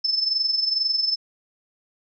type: tone with amplitude modulation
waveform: sine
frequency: 5260 Hz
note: E8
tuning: 5 cents flat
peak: -17 dBFS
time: 0.04-1.16 s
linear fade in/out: 10 ms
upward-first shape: sine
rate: 22.2 Hz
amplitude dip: 65%
effects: none